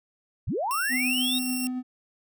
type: linear sweep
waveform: sine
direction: up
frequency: 49.51 to 3827 Hz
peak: -25 dBFS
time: 0.47-1.39 s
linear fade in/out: 10 ms
type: tone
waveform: 5% pulse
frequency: 2728 Hz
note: F7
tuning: 41 cents flat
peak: -21 dBFS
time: 0.71-1.67 s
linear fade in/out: 0 ms
type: tone with tremolo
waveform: triangle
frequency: 252.9 Hz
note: B3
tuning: 41 cents sharp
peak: -24 dBFS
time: 0.89-1.83 s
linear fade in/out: 50 ms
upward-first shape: sine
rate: 6.8 Hz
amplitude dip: 30%
effects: none